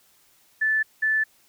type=tone pair in turn; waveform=sine; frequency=1750 / 1750 Hz; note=A6 / A6; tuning=-10 / -10 cents; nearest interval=unison; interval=0 cents; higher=neither; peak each=-19 dBFS; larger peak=neither; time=0.61-0.83 / 1.02-1.24 s; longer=neither; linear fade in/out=10 ms; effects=white hiss -60 dBFS RMS until 1.48 s